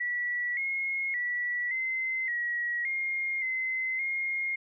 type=tone with pitch steps; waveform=sine; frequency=1946 / 2159 / 1948 / 2063 / 1912 / 2131 / 2055 / 2138 Hz; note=B6 / C#7 / B6 / C7 / A#6 / C7 / C7 / C7; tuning=-26 / -46 / -24 / -25 / +43 / +31 / -32 / +37 cents; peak=-28 dBFS; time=0-4.56 s; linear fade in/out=10 ms; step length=570 ms; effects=none